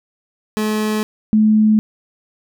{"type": "tone pair in turn", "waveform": ["30% pulse", "sine"], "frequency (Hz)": [214.4, 215.4], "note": ["A3", "A3"], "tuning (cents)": [-45, -37], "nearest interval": "unison", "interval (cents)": 8, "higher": "second", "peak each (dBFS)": [-14, -9], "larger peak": "second", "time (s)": [[0.57, 1.03], [1.33, 1.79]], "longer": "neither", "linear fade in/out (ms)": 0, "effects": []}